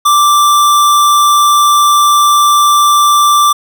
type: tone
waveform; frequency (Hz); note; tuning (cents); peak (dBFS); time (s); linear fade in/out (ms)
square; 1174.7; D6; 0; -6; 0.05-3.53; 10
effects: none